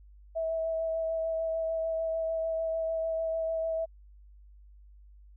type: tone with vibrato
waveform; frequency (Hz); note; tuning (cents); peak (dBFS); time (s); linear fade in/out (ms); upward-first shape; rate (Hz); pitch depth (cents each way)
sine; 650; E5; -24; -28; 0.35-3.86; 20; sine; 6.7; 13
effects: added 50 Hz sine -51 dBFS peak until 5.36 s